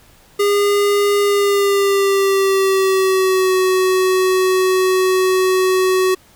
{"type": "tone with pitch glide", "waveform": "square", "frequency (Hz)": [407.1, 373.3], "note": ["G#4", "F#4"], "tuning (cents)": [-35, 15], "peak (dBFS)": -13, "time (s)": [0.39, 6.15], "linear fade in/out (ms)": 10, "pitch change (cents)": -150, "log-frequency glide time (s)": [1.2, 3.55], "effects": ["pink hiss -49 dBFS RMS until 6.35 s"]}